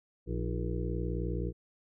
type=harmonic tone with a mistuned harmonic; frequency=59.5 Hz; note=A#1; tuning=36 cents sharp; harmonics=1 / 2 / 3 / 5 / 6 / 7 / 8; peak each=-34 / -37 / -39 / -41 / -42 / -42 / -43 dBFS; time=0.26-1.53 s; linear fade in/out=50 ms; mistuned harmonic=5; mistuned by=+89 cents; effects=none